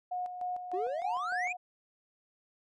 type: tone with tremolo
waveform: sine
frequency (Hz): 724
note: F#5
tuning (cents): -38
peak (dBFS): -32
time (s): 0.11-1.57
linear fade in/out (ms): 10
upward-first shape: square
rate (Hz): 3.3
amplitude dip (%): 55
type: exponential sweep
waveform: triangle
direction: up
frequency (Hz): 349.2 to 2535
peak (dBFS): -31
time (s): 0.73-1.53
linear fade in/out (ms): 10
effects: resampled to 22050 Hz